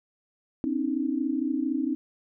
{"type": "tone cluster", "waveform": "sine", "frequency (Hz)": [257.4, 281.6, 314.9], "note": ["C4", "C#4", "D#4"], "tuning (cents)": [-28, 27, 21], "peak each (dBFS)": -29, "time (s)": [0.64, 1.95], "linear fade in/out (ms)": 0, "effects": []}